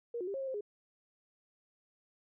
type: tone with pitch steps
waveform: sine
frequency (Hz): 472.5 / 360.7 / 397.1 / 541 / 536 / 524 / 413.8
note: A#4 / F#4 / G4 / C#5 / C5 / C5 / G#4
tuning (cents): +23 / -44 / +22 / -42 / +42 / +2 / -6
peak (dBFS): -35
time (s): 0.14-0.609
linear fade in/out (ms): 5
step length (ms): 67
effects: none